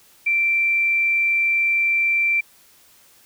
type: tone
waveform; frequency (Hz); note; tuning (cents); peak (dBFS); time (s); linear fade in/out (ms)
sine; 2349; D7; 0; -16; 0.26-2.41; 10
effects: white hiss -53 dBFS RMS until 3.25 s